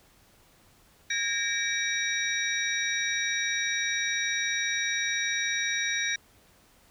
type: tone cluster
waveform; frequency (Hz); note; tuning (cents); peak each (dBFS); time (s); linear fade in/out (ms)
sine; 1626 / 1840 / 2305 / 3800 / 5720; G#6 / A#6 / D7 / A#7 / F8; -37 / -23 / -33 / +33 / +41; -34 / -32 / -32 / -32 / -34; 1.1-6.16; 5
effects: pink hiss -60 dBFS RMS until 6.9 s